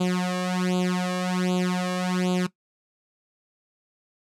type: tone with flanger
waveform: sawtooth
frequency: 181.6 Hz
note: F#3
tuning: 32 cents flat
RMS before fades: -24 dBFS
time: 0-2.47 s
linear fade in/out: 10 ms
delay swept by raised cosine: 0.27 to 1.77 ms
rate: 1.3 Hz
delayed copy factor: +0.95
effects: noise-tail reverb RT60 0.1 s tail -18 dB re dry + low-pass 9000 Hz 12 dB/octave